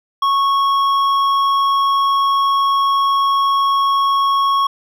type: tone with hard clipping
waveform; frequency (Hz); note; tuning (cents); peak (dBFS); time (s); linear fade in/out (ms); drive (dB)
sine; 1103; C#6; -9; -14; 0.22-4.67; 5; 7
effects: none